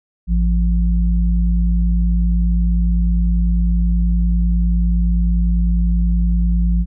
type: tone pair together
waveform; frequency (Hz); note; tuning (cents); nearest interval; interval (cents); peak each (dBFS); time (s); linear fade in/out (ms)
sine; 55.03 / 174.61; A1 / F3; +1 / 0; octave + minor sixth; 1999; -13 / -19; 0.27-6.86; 50
effects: none